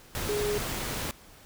sine tone in noise, 415.3 Hz, G#4, in tune, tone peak -27 dBFS, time 0.29-0.58 s, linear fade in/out 0 ms, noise pink, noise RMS -33 dBFS, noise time 0.15-1.11 s, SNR +3 dB, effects pink hiss -53 dBFS RMS until 1.45 s

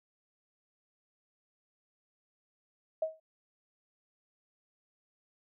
sine tone with exponential decay, 636 Hz, D#5, 38 cents sharp, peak -25 dBFS, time 3.02-3.2 s, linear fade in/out 5 ms, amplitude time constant 37 ms, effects none

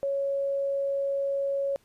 sine tone, 554.4 Hz, C#5, in tune, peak -25 dBFS, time 0.03-1.76 s, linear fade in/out 0 ms, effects pink hiss -65 dBFS RMS until 1.84 s + resampled to 32000 Hz

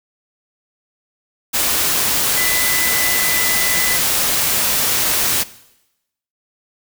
sine tone in noise, 2002 Hz, B6, 23 cents sharp, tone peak -20 dBFS, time 2.36-3.98 s, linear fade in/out 20 ms, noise white, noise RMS -17 dBFS, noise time 1.53-5.44 s, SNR -6 dB, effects noise-tail reverb RT60 0.9 s tail -18 dB re dry

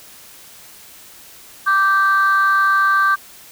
sine tone pair together, 1171 / 1563.1 Hz, D6 / G6, -5 / -5 cents, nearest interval perfect fourth, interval 500 cents, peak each -13 / -14 dBFS, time 1.66-3.16 s, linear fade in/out 20 ms, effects tanh soft clip ceiling -7 dBFS + white hiss -42 dBFS RMS until 3.51 s

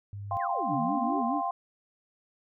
sine tone, 100.9 Hz, G#2, 49 cents flat, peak -36 dBFS, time 0.13-0.37 s, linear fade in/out 0 ms
sine chord, F suspended second, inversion none, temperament just, 698.5 / 785.8 / 1047.7 Hz, F5 / G5 / C6, 0 / +4 / +2 cents, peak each -32 dBFS, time 0.31-1.51 s, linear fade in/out 2 ms
sine exponential two-way sweep, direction down then up, 2217 to 130 to 445.8 Hz, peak -34 dBFS, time 0.39-1.23 s, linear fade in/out 50 ms, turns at 0.74 s
sine tone with vibrato, 261.6 Hz, C4, in tune, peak -29 dBFS, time 0.67-1.42 s, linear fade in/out 50 ms, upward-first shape sine, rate 4.7 Hz, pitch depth 210 cents each way
effects none

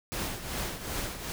pink noise with tremolo, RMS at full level -32 dBFS, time 0.12-1.32 s, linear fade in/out 0 ms, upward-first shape triangle, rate 2.6 Hz, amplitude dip 70%, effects none

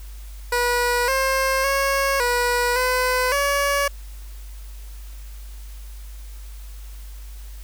15% pulse tone with pitch steps, 485.6 / 532 / 549 / 486.3 / 506 / 566 Hz, B4 / C5 / C#5 / B4 / B4 / C#5, -29 / +29 / -17 / -27 / +42 / +36 cents, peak -12 dBFS, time 0.52-3.88 s, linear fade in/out 5 ms, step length 560 ms, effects added 50 Hz sine -34 dBFS peak until 7.63 s + white hiss -49 dBFS RMS until 7.63 s

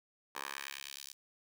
10% pulse tone with high-pass filter sweep, 69.3 Hz, C#2, in tune, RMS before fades -45 dBFS, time 0.35-1.13 s, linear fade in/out 5 ms, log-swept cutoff 930 to 5200 Hz, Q 1.2, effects none

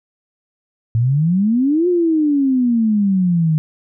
sine exponential two-way sweep, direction up then down, 110 to 362.2 to 152.8 Hz, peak -12 dBFS, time 0.95-3.58 s, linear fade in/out 0 ms, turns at 1.88 s, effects none

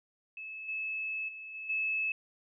sine tone with level steps, 2600 Hz, E7, 24 cents flat, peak -40 / -33 / -42 / -39 / -29 dBFS, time 0.37-2.12 s, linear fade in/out 2 ms, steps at 0.68 / 1.28 / 1.54 / 1.69 s, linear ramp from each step 10 ms, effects none

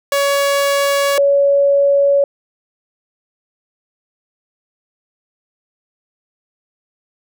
sawtooth / sine tone pair in turn, 562 / 562 Hz, C#5 / C#5, +24 / +24 cents, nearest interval unison, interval 0 cents, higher neither, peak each -9 dBFS, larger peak neither, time 0.12-1.18 / 1.18-2.24 s, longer neither, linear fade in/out 2 ms, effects none

